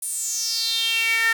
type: tone with high-pass filter sweep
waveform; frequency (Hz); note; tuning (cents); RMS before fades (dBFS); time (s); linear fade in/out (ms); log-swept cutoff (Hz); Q
sawtooth; 454.5; A#4; -44; -23; 0.02-1.33; 5; 9800 to 1700; 6.2
effects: none